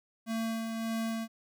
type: tone with tremolo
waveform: square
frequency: 225.6 Hz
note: A3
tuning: 44 cents sharp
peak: -31 dBFS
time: 0.26-1.28 s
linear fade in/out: 50 ms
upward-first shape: sine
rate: 1.7 Hz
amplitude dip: 35%
effects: none